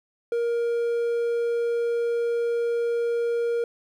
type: tone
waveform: triangle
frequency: 470 Hz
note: A#4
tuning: 14 cents sharp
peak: -20 dBFS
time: 0.32-3.64 s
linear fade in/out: 2 ms
effects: 10-bit